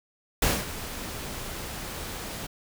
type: noise with ADSR envelope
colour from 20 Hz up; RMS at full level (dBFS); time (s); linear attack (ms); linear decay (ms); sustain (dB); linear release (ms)
pink; -22; 0.42-2.47; 4; 220; -14; 11
effects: none